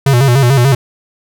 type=tone with vibrato; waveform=square; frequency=129.3 Hz; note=C3; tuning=20 cents flat; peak=-7 dBFS; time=0.06-0.75 s; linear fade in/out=5 ms; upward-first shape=square; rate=6.8 Hz; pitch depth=110 cents each way; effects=none